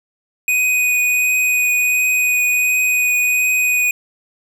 square tone with vibrato, 2489 Hz, D#7, in tune, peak -14 dBFS, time 0.48-3.91 s, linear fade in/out 2 ms, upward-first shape triangle, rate 1.4 Hz, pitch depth 11 cents each way, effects none

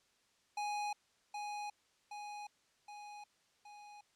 square tone with echo, 830 Hz, G#5, 1 cent flat, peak -37 dBFS, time 0.57-0.93 s, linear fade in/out 5 ms, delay 770 ms, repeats 4, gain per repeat -4 dB, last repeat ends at 4.01 s, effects white hiss -73 dBFS RMS until 4.15 s + low-pass 7000 Hz 12 dB/octave

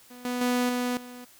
sawtooth tone with level steps, 246.9 Hz, B3, in tune, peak -40 / -24 / -19 / -22 / -37 dBFS, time 0.1-1.25 s, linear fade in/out 10 ms, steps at 0.25 / 0.41 / 0.69 / 0.97 s, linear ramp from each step 2 ms, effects white hiss -55 dBFS RMS until 1.39 s

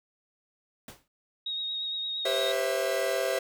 pink noise with exponential decay, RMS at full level -41 dBFS, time 0.88-1.08 s, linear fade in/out 2 ms, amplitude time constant 42 ms
sine tone with vibrato, 3760 Hz, A#7, 14 cents sharp, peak -30 dBFS, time 1.46-2.52 s, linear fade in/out 5 ms, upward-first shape triangle, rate 8.7 Hz, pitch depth 26 cents each way
45% pulse chord, C major seventh, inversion second, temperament equal with one note detuned, 392 / 493.9 / 535.5 / 659.3 Hz, G4 / B4 / C5 / E5, 0 / 0 / +40 / 0 cents, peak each -34 / -34 / -30 / -31 dBFS, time 2.25-3.39 s, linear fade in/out 5 ms
effects none

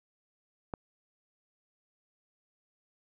click, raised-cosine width 1 ms, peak -21 dBFS, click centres 0.738 s, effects none

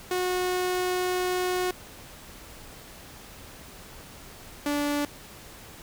sawtooth tone pair in turn, 364.2 / 290.4 Hz, F#4 / D4, -27 / -19 cents, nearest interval major third, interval 392 cents, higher first, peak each -21 dBFS, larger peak neither, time 0.11-1.71 / 4.66-5.05 s, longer first, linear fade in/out 2 ms, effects pink hiss -46 dBFS RMS until 5.82 s

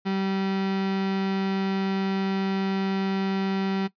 35% pulse tone, 193.2 Hz, G3, 25 cents flat, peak -22 dBFS, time 0.05-3.88 s, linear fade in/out 20 ms, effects noise-tail reverb RT60 0.1 s tail -18 dB re dry + resampled to 11025 Hz

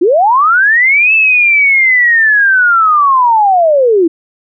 sine linear two-way sweep, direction up then down, 315.2 to 2648 to 315.2 Hz, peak -5 dBFS, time 0.01-4.08 s, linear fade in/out 10 ms, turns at 1.14 s, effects none

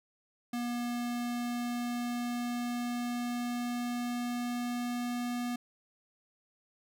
square tone with pitch glide, 240.5 to 242.9 Hz, B3 to B3, -46 to -29 cents, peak -33 dBFS, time 0.53-5.56 s, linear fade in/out 5 ms, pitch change +17 cents, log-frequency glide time 0.65-5.35 s, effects none

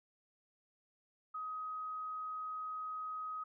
sine tone, 1260 Hz, D#6, 21 cents sharp, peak -39 dBFS, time 1.34-3.44 s, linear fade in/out 10 ms, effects none

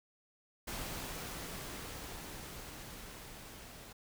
pink noise with level ramp, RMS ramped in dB -41 to -52 dBFS, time 0.67-3.93 s, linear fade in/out 10 ms, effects none

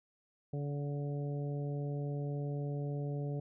harmonic tone with a mistuned harmonic, 143.6 Hz, D3, 39 cents flat, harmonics 1 / 2 / 3 / 4 / 5, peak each -35 / -45 / -44 / -48 / -53 dBFS, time 0.53-3.4 s, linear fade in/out 5 ms, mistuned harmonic 5, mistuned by +19 cents, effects none

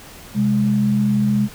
sine tone pair together, 130.81 / 207.8 Hz, C3 / G#3, 0 / +1 cents, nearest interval minor sixth, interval 801 cents, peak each -21 / -15 dBFS, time 0.34-1.49 s, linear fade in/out 50 ms, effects pink hiss -40 dBFS RMS until 1.54 s

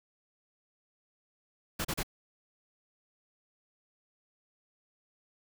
pink noise bursts, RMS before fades -33 dBFS, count 3, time 1.79-2.032 s, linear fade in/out 10 ms, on 58 ms, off 34 ms, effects none

